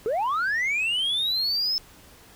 sine linear sweep, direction up, 407.5 to 5274 Hz, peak -20 dBFS, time 0.06-1.78 s, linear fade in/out 0 ms, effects tanh soft clip ceiling -21 dBFS + pink hiss -51 dBFS RMS until 2.35 s

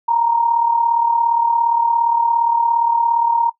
sine tone with amplitude modulation, 932.3 Hz, A#5, in tune, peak -10 dBFS, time 0.08-3.5 s, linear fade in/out 10 ms, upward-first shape sine, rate 37.3 Hz, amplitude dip 60%, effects noise-tail reverb RT60 0.1 s tail -18 dB re dry

